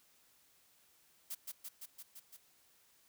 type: noise with echo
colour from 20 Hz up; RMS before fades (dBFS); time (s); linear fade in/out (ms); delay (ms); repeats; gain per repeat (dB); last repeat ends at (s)
blue; -42; 1.3-1.35; 10; 170; 6; -2; 2.37
effects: white hiss -69 dBFS RMS until 3.08 s